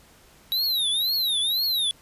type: tone with vibrato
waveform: square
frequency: 3856 Hz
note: B7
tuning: 42 cents flat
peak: -22 dBFS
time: 0.52-1.91 s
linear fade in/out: 0 ms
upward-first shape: triangle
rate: 2 Hz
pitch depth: 230 cents each way
effects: pink hiss -54 dBFS RMS until 2.01 s + resampled to 32000 Hz